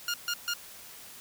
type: tone bursts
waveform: 15% pulse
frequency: 1415 Hz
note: F6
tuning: 22 cents sharp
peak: -22 dBFS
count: 3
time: 0.08-0.537 s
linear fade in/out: 2 ms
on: 59 ms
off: 140 ms
effects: white hiss -48 dBFS RMS until 1.2 s